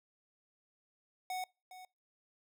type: tone with echo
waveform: square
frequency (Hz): 740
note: F#5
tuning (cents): 0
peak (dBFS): -37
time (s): 1.3-1.44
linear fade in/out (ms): 2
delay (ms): 410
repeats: 1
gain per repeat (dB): -13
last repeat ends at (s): 1.85
effects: noise-tail reverb RT60 0.3 s tail -26 dB re dry